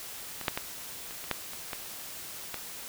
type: clicks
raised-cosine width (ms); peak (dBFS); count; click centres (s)
0.3; -22 / -9 / -14 / -27 / -26 / -11 / -26 / -18 / -19; 9; 0.413 / 0.482 / 0.575 / 1.109 / 1.241 / 1.313 / 1.534 / 1.732 / 2.543
effects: white hiss -42 dBFS RMS until 2.88 s